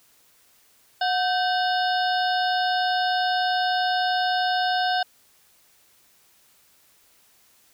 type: harmonic tone with a mistuned harmonic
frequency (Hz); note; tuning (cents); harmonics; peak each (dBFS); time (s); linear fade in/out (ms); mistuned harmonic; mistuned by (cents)
730; F#5; -24; 1 / 2 / 4 / 5 / 6 / 7; -22 / -27 / -33 / -32 / -35 / -34; 1.01-5.03; 5; 2; +100
effects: white hiss -59 dBFS RMS until 7.73 s